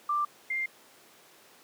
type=tone pair in turn; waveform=sine; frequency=1181 / 2104 Hz; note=D6 / C7; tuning=+9 / +9 cents; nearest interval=minor seventh; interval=1000 cents; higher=second; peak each=-25 / -28 dBFS; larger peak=first; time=0.09-0.25 / 0.5-0.66 s; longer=neither; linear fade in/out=5 ms; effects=pink hiss -56 dBFS RMS until 1.63 s + high-pass 300 Hz 12 dB/octave